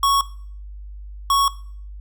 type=tone pair in turn; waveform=square; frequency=1108.7 / 1108.7 Hz; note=C#6 / C#6; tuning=0 / 0 cents; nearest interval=unison; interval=0 cents; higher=neither; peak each=-15 dBFS; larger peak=neither; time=0.03-0.21 / 1.3-1.48 s; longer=neither; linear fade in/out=2 ms; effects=noise-tail reverb RT60 0.5 s tail -18 dB re dry + added 50 Hz sine -33 dBFS peak until 2 s